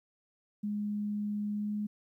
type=tone with pitch glide; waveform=sine; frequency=207.7 to 209.1 Hz; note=G#3 to G#3; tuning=0 to +12 cents; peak=-31 dBFS; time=0.63-1.87 s; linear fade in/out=10 ms; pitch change=+12 cents; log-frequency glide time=1.53-1.73 s; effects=12-bit